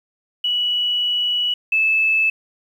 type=tone pair in turn; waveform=sine; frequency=2939 / 2618 Hz; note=F#7 / E7; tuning=-12 / -13 cents; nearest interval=major second; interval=201 cents; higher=first; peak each=-17 / -14 dBFS; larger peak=second; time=0.44-1.54 / 1.72-2.3 s; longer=first; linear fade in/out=5 ms; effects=8-bit